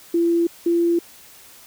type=tone pair in turn; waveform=sine; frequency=339.1 / 340.9 Hz; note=E4 / F4; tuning=+49 / -42 cents; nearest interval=unison; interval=9 cents; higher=second; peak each=-15 dBFS; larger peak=neither; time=0.14-0.47 / 0.66-0.99 s; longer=neither; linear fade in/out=5 ms; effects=white hiss -46 dBFS RMS until 1.66 s